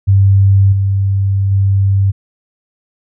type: tone with level steps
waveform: sine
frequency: 98 Hz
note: G2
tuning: in tune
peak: -5 / -10 / -8 dBFS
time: 0.07-2.12 s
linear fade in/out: 20 ms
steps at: 0.72 / 1.51 s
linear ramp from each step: 10 ms
effects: none